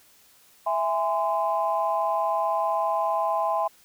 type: chord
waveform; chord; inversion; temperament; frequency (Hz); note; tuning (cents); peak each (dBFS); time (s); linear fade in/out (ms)
sine; E augmented; none; just; 659.3 / 824.1 / 1030.1; E5 / G#5 / B#5; 0 / -14 / -27; -26; 0.66-3.68; 10
effects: tanh soft clip ceiling -12 dBFS + white hiss -57 dBFS RMS until 3.84 s